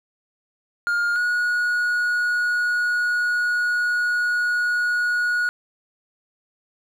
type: tone pair in turn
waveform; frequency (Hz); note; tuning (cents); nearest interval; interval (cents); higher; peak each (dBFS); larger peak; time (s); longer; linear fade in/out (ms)
triangle; 1414 / 1452.9; F6 / F#6; +21 / -32; unison; 47; second; -17; neither; 0.87-1.16 / 1.16-5.49; second; 0
effects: none